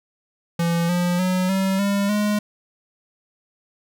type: tone with pitch steps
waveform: square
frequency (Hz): 169.4 / 176.59 / 184.09 / 191.91 / 200.1 / 208.6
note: E3 / F3 / F#3 / G3 / G3 / G#3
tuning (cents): +48 / +19 / -9 / -36 / +36 / +8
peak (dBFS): -19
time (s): 0.59-2.39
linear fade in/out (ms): 5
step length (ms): 300
effects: none